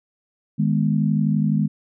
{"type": "chord", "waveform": "sine", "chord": "G# minor", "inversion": "second", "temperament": "equal", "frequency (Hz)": [155.56, 207.7, 246.9], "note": ["D#3", "G#3", "B3"], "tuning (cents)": [0, 0, 0], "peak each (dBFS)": [-20, -20, -25], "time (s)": [0.58, 1.68], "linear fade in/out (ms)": 20, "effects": []}